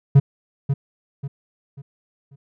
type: tone with echo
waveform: triangle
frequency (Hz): 138.59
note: C#3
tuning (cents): 0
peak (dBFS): -5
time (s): 0.15-0.2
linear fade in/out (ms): 10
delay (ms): 540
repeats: 4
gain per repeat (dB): -9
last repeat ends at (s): 2.36
effects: none